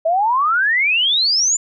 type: exponential sweep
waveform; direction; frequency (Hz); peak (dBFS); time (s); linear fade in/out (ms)
sine; up; 630 to 7220; -13; 0.05-1.57; 10
effects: none